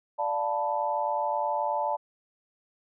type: chord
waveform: sine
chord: B half-diminished seventh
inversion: first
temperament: equal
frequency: 587.3 / 698.5 / 880 / 987.8 Hz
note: D5 / F5 / A5 / B5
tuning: 0 / 0 / 0 / 0 cents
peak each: -31 / -34 / -28 / -34 dBFS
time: 0.18-1.97 s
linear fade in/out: 20 ms
effects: none